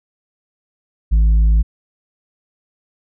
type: tone with tanh clipping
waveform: sine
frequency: 53.9 Hz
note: A1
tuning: 35 cents flat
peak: -10 dBFS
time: 1.11-1.63 s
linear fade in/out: 20 ms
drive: 4 dB
effects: none